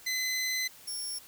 20% pulse tone pair in turn, 2030 / 5476 Hz, B6 / F8, +47 / -35 cents, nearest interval octave + perfect fourth, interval 1718 cents, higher second, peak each -24 / -29 dBFS, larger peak first, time 0.06-0.68 / 0.87-1.19 s, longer first, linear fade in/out 10 ms, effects white hiss -53 dBFS RMS until 1.27 s

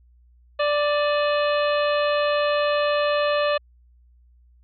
harmonic tone with a mistuned harmonic, 587.3 Hz, D5, in tune, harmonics 1 / 2 / 3 / 4 / 5 / 6 / 7, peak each -20 / -26 / -30 / -32 / -34 / -36 / -37 dBFS, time 0.59-3.58 s, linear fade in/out 10 ms, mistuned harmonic 4, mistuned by +130 cents, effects added 60 Hz sine -52 dBFS peak until 4.63 s

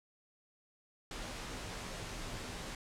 pink noise with comb filter, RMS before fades -43 dBFS, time 1.11-2.75 s, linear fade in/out 2 ms, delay 14 ms, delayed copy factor -0.6, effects low-pass 8000 Hz 12 dB/octave

